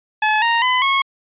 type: tone with pitch steps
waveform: 20% pulse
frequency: 858 / 930.3 / 1008.6 / 1093.6 Hz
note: A5 / A#5 / B5 / C#6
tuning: -44 / -4 / +36 / -24 cents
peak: -9 dBFS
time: 0.22-1.02 s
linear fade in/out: 5 ms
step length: 200 ms
effects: resampled to 8000 Hz